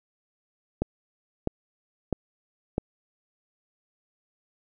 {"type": "click train", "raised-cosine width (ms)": 2, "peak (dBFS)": -11, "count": 4, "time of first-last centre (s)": [0.82, 2.781], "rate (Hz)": 1.53, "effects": []}